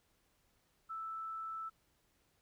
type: tone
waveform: sine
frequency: 1318.5 Hz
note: E6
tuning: in tune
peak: -40 dBFS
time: 0.89-1.7 s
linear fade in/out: 20 ms
effects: pink hiss -75 dBFS RMS until 2.41 s